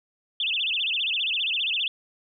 sine tone with vibrato, 3042 Hz, F#7, 47 cents sharp, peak -23 dBFS, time 0.4-1.88 s, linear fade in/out 2 ms, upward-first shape sine, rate 15 Hz, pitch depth 290 cents each way, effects none

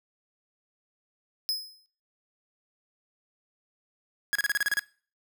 45% pulse tone with exponential decay, 5100 Hz, D#8, 42 cents sharp, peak -24 dBFS, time 1.49-1.86 s, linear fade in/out 0 ms, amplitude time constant 79 ms
45% pulse tone bursts, 1661.2 Hz, G#6, in tune, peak -23 dBFS, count 9, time 4.33-4.793 s, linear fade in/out 0 ms, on 23 ms, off 32 ms
effects noise-tail reverb RT60 0.4 s tail -21 dB re dry

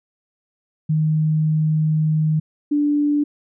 sine tone pair in turn, 155.56 / 292.7 Hz, D#3 / D4, 0 / -6 cents, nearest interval major seventh, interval 1094 cents, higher second, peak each -15 dBFS, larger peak neither, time 0.89-2.4 / 2.71-3.24 s, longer first, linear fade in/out 10 ms, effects none

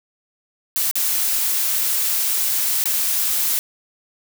blue noise with dropouts, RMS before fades -20 dBFS, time 0.76-3.59 s, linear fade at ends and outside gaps 0 ms, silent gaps 0.912-0.955 / 2.84-2.856 s, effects none

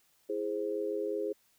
sine chord, E augmented, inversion none, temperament equal, 329.6 / 415.3 / 523.3 Hz, E4 / G#4 / B#4, 0 / 0 / 0 cents, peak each -38 / -33 / -37 dBFS, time 0.29-1.33 s, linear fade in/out 10 ms, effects white hiss -69 dBFS RMS until 1.58 s

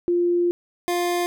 sine / 25% pulse tone pair in turn, 349.2 / 350.9 Hz, F4 / F4, 0 / +8 cents, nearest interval unison, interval 8 cents, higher second, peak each -17 dBFS, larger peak neither, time 0.08-0.51 / 0.88-1.26 s, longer first, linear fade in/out 0 ms, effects none

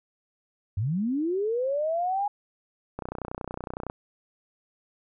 sine linear sweep, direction up, 88.2 to 830.6 Hz, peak -24 dBFS, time 0.77-2.28 s, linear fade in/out 5 ms
click train, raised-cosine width 1 ms, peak -19 dBFS, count 29, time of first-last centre 2.99-3.899 s, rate 30.8 Hz
effects none

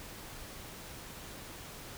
silence, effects pink hiss -47 dBFS RMS until 1.97 s

